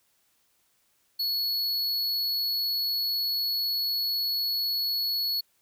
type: tone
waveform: square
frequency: 4382 Hz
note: C#8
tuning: 21 cents flat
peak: -26 dBFS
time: 1.19-5.41 s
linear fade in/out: 10 ms
effects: white hiss -69 dBFS RMS until 5.61 s